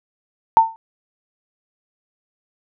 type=tone with exponential decay; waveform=sine; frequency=900 Hz; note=A5; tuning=39 cents sharp; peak=-3 dBFS; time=0.57-0.76 s; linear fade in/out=0 ms; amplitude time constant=41 ms; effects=none